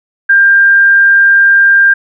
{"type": "tone", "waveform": "sine", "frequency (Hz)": 1595, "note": "G6", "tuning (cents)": 30, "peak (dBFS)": -3, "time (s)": [0.29, 1.94], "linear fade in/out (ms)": 10, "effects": []}